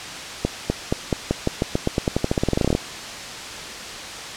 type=accelerating click train; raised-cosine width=2 ms; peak=-5 dBFS; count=25; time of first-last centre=0.45-2.751 s; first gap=250 ms; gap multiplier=0.9; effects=white hiss -32 dBFS RMS until 4.36 s + low-pass 6000 Hz 12 dB/octave